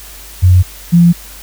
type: tone pair in turn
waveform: sine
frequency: 91.1 / 171.97 Hz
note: F#2 / F3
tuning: -26 / -26 cents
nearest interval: major seventh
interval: 1100 cents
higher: second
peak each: -3 dBFS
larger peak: neither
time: 0.42-0.63 / 0.92-1.13 s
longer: neither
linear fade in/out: 20 ms
effects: added 50 Hz sine -35 dBFS peak until 1.42 s + white hiss -34 dBFS RMS until 1.42 s